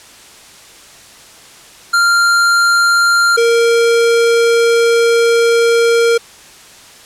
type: tone pair in turn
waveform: square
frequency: 1391 / 465.2 Hz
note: F6 / A#4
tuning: -7 / -4 cents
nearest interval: octave + perfect fifth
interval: 1897 cents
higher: first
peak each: -9 dBFS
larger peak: neither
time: 1.93-3.37 / 3.37-6.18 s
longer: second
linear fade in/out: 10 ms
effects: white hiss -39 dBFS RMS until 7.05 s + low-pass 9000 Hz 12 dB/octave